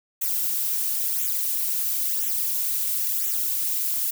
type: noise with flanger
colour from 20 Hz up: violet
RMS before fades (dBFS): -25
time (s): 0.21-4.11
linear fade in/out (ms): 10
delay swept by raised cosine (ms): 0.2 to 3.6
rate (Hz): 0.98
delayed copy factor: -0.8
effects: none